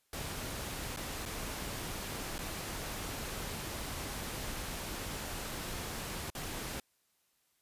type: noise with dropouts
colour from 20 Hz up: pink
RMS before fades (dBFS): -40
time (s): 0.13-6.8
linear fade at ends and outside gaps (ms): 2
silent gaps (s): 0.963-0.971 / 1.254-1.259 / 2.382-2.389 / 6.302-6.35
effects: white hiss -75 dBFS RMS until 7.61 s + resampled to 32000 Hz